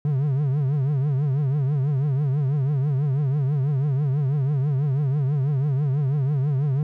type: tone with vibrato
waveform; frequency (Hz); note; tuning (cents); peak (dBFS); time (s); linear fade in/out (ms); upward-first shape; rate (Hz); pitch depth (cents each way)
triangle; 139.9; C#3; +16; -17; 0.05-6.83; 2; triangle; 6.1; 170
effects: none